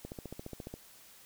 click train, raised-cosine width 2 ms, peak -28 dBFS, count 11, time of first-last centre 0.05-0.74 s, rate 14.5 Hz, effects white hiss -57 dBFS RMS until 1.25 s

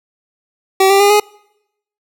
25% pulse tone with pitch steps, 383.7 / 394.5 / 405.6 / 417 Hz, G4 / G4 / G#4 / G#4, -37 / +11 / -41 / +7 cents, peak -4 dBFS, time 0.8-1.2 s, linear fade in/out 5 ms, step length 100 ms, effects noise-tail reverb RT60 0.8 s tail -26 dB re dry

